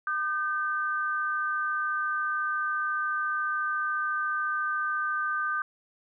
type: tone pair together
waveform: sine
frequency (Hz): 1212 / 1546.1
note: D#6 / G6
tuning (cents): -46 / -24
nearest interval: major third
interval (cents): 422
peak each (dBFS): -29 / -29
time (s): 0.07-5.62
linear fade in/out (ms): 2
effects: none